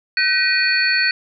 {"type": "tone cluster", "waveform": "sine", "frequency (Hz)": [1523, 1898, 2461, 4425], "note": ["F#6", "A#6", "D#7", "C#8"], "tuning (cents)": [50, 31, -20, -4], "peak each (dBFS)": -20, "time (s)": [0.17, 1.11], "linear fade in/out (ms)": 2, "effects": []}